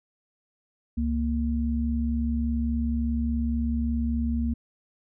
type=tone pair together; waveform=sine; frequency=69.3 / 232.8 Hz; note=C#2 / A#3; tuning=0 / -2 cents; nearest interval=octave + major sixth; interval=2098 cents; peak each=-26 dBFS; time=0.97-4.54 s; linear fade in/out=10 ms; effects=none